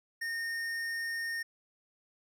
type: tone with tanh clipping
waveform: sine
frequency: 1836 Hz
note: A#6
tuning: 27 cents flat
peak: -35 dBFS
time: 0.21-1.43 s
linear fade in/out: 10 ms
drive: 14 dB
effects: none